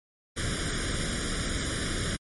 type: noise with comb filter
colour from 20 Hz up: pink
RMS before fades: -30 dBFS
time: 0.36-2.17 s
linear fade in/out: 20 ms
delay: 0.57 ms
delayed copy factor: +0.9
effects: MP3 48 kbps